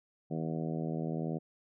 harmonic tone, 80.4 Hz, E2, 43 cents flat, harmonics 2 / 3 / 4 / 5 / 6 / 7 / 8 / 9, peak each -35 / -39 / -41 / -43 / -45 / -46 / -47 / -48 dBFS, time 0.3-1.39 s, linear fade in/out 20 ms, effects none

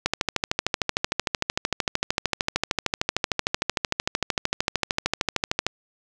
click train, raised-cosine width 0.2 ms, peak -4 dBFS, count 75, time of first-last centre 0.06-5.666 s, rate 13.2 Hz, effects none

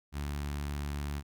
sawtooth tone with notch filter, 72.1 Hz, D2, 31 cents flat, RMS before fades -36 dBFS, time 0.12-1.23 s, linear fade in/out 50 ms, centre 510 Hz, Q 1.2, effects none

